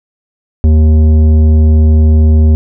sine tone with tanh clipping, 77.78 Hz, D#2, in tune, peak -5 dBFS, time 0.64-2.55 s, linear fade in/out 0 ms, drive 11 dB, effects none

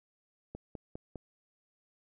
click train, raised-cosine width 2 ms, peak -28 dBFS, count 4, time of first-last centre 0.55-1.157 s, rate 4.94 Hz, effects none

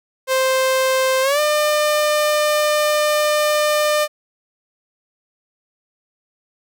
sawtooth tone with pitch glide, 523.3 to 601.1 Hz, C5 to D5, 0 to +40 cents, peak -11 dBFS, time 0.27-4.08 s, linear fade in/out 50 ms, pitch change +240 cents, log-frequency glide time 1.22-1.4 s, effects none

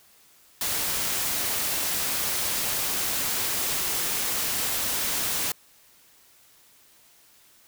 white noise, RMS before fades -27 dBFS, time 0.61-5.52 s, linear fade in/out 2 ms, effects white hiss -57 dBFS RMS until 7.67 s

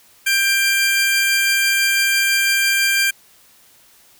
sawtooth tone pair together, 1586 / 2376 Hz, G6 / D7, +20 / +20 cents, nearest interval perfect fifth, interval 700 cents, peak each -14 dBFS, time 0.26-3.11 s, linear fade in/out 10 ms, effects white hiss -51 dBFS RMS until 4.19 s

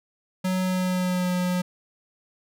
square tone with pitch glide, 185.3 to 180.44 Hz, F#3 to F#3, +3 to -43 cents, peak -23 dBFS, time 0.44-1.62 s, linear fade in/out 10 ms, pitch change -46 cents, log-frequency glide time 0.61-1.31 s, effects none

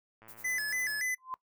click train, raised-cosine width 0.5 ms, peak -40 dBFS, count 87, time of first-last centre 0.22-0.995 s, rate 111 Hz
violet noise with tremolo, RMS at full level -48 dBFS, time 0.28-0.93 s, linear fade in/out 2 ms, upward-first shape sine, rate 10 Hz, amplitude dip 90%
square tone with vibrato, 1856 Hz, A#6, 8 cents flat, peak -31 dBFS, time 0.44-1.15 s, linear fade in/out 10 ms, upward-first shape square, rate 3.5 Hz, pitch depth 140 cents each way
sine tone with exponential growth, 1034 Hz, C6, 21 cents flat, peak -31 dBFS, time 1.18-1.34 s, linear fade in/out 0 ms, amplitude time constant 33 ms
effects noise-tail reverb RT60 0.1 s tail -19 dB re dry

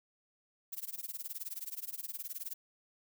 violet noise with tremolo, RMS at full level -39 dBFS, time 0.72-2.54 s, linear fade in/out 10 ms, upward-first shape sine, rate 19 Hz, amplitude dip 95%, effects none

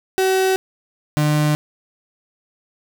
35% pulse tone pair in turn, 378.8 / 150.33 Hz, F#4 / D3, +41 / +41 cents, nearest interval octave + major third, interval 1600 cents, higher first, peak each -13 dBFS, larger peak neither, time 0.18-0.56 / 1.17-1.55 s, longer neither, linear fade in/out 0 ms, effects none

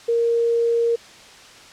sine tone, 466.2 Hz, A#4, in tune, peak -16 dBFS, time 0.08-0.96 s, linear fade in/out 10 ms, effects white hiss -44 dBFS RMS until 1.72 s + low-pass 6000 Hz 12 dB/octave

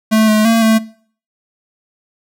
square tone with pitch steps, 218.8 / 214.9 / 227.2 / 221.7 Hz, A3 / A3 / A#3 / A3, -9 / -41 / -44 / +13 cents, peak -9 dBFS, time 0.11-0.79 s, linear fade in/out 20 ms, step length 170 ms, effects noise-tail reverb RT60 0.5 s tail -20 dB re dry

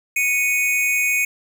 square tone pair together, 2217 / 2488 Hz, C#7 / D#7, 0 / -1 cents, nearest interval major second, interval 199 cents, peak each -21 / -20 dBFS, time 0.16-1.25 s, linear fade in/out 5 ms, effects none

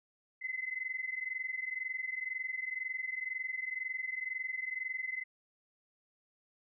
sine tone pair together, 2029 / 2051 Hz, B6 / C7, +46 / -35 cents, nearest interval unison, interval 19 cents, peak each -39 / -38 dBFS, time 0.41-5.24 s, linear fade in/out 20 ms, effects none

